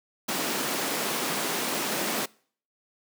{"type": "high-pass noise", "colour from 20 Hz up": "pink", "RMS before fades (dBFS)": -29, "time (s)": [0.28, 2.26], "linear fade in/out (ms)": 10, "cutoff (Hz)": 200, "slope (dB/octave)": 24, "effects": ["noise-tail reverb RT60 0.5 s tail -24 dB re dry"]}